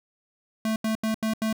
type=tone bursts; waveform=square; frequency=220 Hz; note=A3; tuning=in tune; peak=-24 dBFS; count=5; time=0.65-1.528 s; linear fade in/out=2 ms; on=110 ms; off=82 ms; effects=none